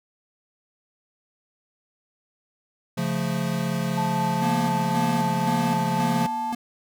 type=chord; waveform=square; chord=Db augmented; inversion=none; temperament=equal; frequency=138.59 / 174.61 / 220 Hz; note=Db3 / F3 / A3; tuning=0 / 0 / 0 cents; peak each=-30 / -27 / -30 dBFS; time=2.97-6.27 s; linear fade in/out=10 ms
type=tone; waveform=sine; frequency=877 Hz; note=A5; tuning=6 cents flat; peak=-25 dBFS; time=3.97-6.53 s; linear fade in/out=10 ms
type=tone with tremolo; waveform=square; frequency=237.8 Hz; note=A#3; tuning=35 cents sharp; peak=-26 dBFS; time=4.42-6.55 s; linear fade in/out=5 ms; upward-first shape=square; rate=1.9 Hz; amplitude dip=65%
effects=none